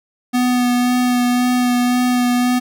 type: tone with vibrato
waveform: square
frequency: 246.9 Hz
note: B3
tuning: in tune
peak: -14 dBFS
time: 0.33-2.6 s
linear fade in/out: 20 ms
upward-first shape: sine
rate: 1.9 Hz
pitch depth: 14 cents each way
effects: none